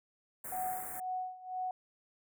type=band-stop noise; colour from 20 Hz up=white; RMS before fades=-43 dBFS; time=0.44-1 s; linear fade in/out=5 ms; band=2000 to 8000 Hz; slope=48 dB/octave
type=tone with tremolo; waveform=sine; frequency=740 Hz; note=F#5; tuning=in tune; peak=-33 dBFS; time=0.52-1.71 s; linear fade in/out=2 ms; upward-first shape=sine; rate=2 Hz; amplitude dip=85%
effects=none